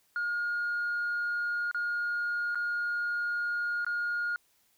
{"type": "tone with dropouts", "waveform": "sine", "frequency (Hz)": 1426, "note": "F6", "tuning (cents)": 36, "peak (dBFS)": -27, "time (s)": [0.16, 4.36], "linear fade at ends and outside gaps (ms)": 1, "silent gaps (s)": [[1.713, 1.746], [2.547, 2.555], [3.847, 3.865]], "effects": ["tanh soft clip ceiling -26 dBFS", "white hiss -69 dBFS RMS until 4.77 s"]}